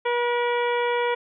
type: harmonic tone with a mistuned harmonic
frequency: 481.8 Hz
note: B4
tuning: 43 cents flat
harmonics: 1 / 2 / 3 / 4 / 5 / 6 / 7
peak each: -23 / -26 / -33 / -33 / -33 / -40 / -39 dBFS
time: 0.05-1.15 s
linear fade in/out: 10 ms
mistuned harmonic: 5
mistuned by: -58 cents
effects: none